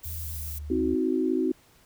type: noise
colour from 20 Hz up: violet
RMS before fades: -38 dBFS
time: 0.03-0.59 s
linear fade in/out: 10 ms
type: tone with pitch glide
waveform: sine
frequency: 80.7 to 74.43 Hz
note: E2 to D2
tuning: -36 to +24 cents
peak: -34 dBFS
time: 0.05-0.95 s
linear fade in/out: 10 ms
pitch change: -140 cents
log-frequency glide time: 0.29-0.43 s
type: chord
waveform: sine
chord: C diminished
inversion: none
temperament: equal with one note detuned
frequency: 261.6 / 318.2 / 370 Hz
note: C4 / Eb4 / Gb4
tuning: 0 / +39 / 0 cents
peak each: -27 dBFS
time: 0.7-1.52 s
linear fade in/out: 5 ms
effects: pink hiss -59 dBFS RMS until 1.85 s